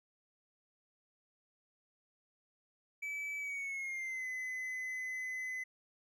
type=tone with pitch glide; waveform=triangle; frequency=2300 to 2026 Hz; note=D7 to B6; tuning=-37 to +44 cents; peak=-36 dBFS; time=3.02-5.64 s; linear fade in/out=10 ms; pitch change=-219 cents; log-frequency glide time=3.38-4.27 s; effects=none